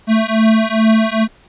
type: beating tone pair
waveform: square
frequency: 220 / 222.4 Hz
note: A3 / A3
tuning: 0 / +19 cents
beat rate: 2.4 Hz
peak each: -14 dBFS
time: 0.07-1.28 s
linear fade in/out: 50 ms
effects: pink hiss -48 dBFS RMS until 1.48 s + resampled to 8000 Hz